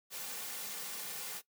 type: noise with comb filter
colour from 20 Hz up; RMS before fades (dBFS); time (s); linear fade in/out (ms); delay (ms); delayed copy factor
white; -42; 0.1-1.42; 50; 3.1; -0.55
effects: noise-tail reverb RT60 0.1 s tail -17 dB re dry + high-pass 200 Hz 12 dB/octave